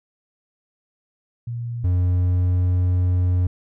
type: tone pair in turn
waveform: sine / triangle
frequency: 118.4 / 89.96 Hz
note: A#2 / F#2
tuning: +27 / -48 cents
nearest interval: perfect fourth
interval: 475 cents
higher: first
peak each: -25 / -14 dBFS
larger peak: second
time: 1.47-1.84 / 1.84-3.47 s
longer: second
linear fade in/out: 5 ms
effects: none